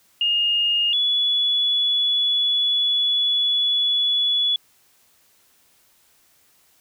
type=tone pair in turn; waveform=sine; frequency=2841 / 3411 Hz; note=F7 / G#7; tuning=+29 / +46 cents; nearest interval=minor third; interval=317 cents; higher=second; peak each=-17 dBFS; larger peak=neither; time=0.21-0.93 / 0.93-4.56 s; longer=second; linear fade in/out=2 ms; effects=white hiss -59 dBFS RMS until 6.8 s